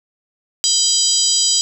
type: harmonic tone with a mistuned harmonic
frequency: 979 Hz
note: B5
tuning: 15 cents flat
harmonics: 3 / 4 / 5 / 6 / 7 / 8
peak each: -22 / -23 / -17 / -23 / -23 / -18 dBFS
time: 0.64-1.61 s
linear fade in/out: 0 ms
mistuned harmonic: 3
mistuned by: +120 cents
effects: 7-bit